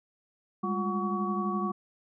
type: tone cluster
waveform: sine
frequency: 199.5 / 211.3 / 353.7 / 738 / 1128 Hz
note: G3 / G#3 / F4 / F#5 / C#6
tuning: +31 / +30 / +22 / -5 / +30 cents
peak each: -31 / -37 / -35 / -39 / -32 dBFS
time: 0.63-1.72 s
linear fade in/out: 10 ms
effects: none